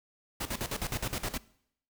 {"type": "noise with tremolo", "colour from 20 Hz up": "pink", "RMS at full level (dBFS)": -33, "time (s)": [0.4, 1.38], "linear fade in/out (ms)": 10, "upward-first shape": "square", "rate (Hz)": 9.6, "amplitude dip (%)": 80, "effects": ["noise-tail reverb RT60 0.7 s tail -21 dB re dry"]}